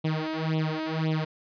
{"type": "tone with flanger", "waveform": "sawtooth", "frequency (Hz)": 157.9, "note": "D#3", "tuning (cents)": 26, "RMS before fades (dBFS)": -28, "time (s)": [0.04, 1.25], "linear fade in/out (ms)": 10, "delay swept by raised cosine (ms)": [0.3, 3.2], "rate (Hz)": 1.9, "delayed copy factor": 1, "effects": ["resampled to 11025 Hz"]}